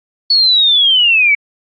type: linear sweep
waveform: sine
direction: down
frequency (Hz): 4435 to 2218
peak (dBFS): -7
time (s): 0.3-1.35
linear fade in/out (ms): 5
effects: AAC 64 kbps